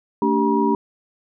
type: tone cluster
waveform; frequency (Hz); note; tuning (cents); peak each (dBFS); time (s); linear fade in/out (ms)
sine; 223.2 / 288.9 / 389.5 / 958; A3 / D4 / G4 / A#5; +25 / -28 / -11 / +47; -21; 0.22-0.75; 2
effects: none